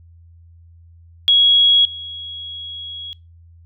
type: tone with level steps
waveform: sine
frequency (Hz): 3322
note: G#7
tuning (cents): 0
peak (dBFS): -9 / -28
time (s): 1.28-3.13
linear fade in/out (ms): 0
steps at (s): 1.85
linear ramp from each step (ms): 2
effects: noise-tail reverb RT60 0.3 s tail -25 dB re dry + added 84 Hz sine -43 dBFS peak until 3.65 s